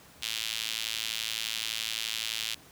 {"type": "tone with high-pass filter", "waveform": "sawtooth", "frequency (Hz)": 111.7, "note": "A2", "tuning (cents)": 27, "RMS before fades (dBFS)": -34, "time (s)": [0.22, 2.55], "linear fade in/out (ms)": 10, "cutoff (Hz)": 3200, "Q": 2.2, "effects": ["pink hiss -54 dBFS RMS until 2.71 s", "high-pass 60 Hz 12 dB/octave"]}